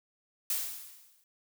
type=noise with exponential decay; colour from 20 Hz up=blue; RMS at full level=-29 dBFS; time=0.5-1.24 s; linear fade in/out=2 ms; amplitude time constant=160 ms; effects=none